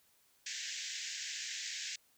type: band-pass noise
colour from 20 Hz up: white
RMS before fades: -42 dBFS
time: 0.46-1.96 s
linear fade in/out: 5 ms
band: 1600 to 7400 Hz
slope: 96 dB/octave
effects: white hiss -70 dBFS RMS until 2.17 s